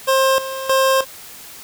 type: tone with tremolo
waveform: 25% pulse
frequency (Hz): 531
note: C5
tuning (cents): +25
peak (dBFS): -9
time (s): 0.07-1.05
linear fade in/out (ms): 20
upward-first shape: square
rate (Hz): 1.6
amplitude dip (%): 75
effects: white hiss -38 dBFS RMS until 1.63 s